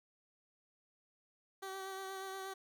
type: tone with vibrato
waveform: 15% pulse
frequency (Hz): 384.2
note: G4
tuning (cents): -35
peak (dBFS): -36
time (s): 1.62-2.54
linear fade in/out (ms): 10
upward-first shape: sine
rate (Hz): 8.4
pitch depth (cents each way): 20
effects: none